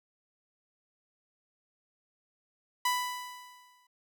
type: tone with exponential decay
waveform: sawtooth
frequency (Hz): 992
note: B5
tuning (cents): +7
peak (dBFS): -21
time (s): 2.85-3.87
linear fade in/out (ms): 5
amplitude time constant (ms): 220
effects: none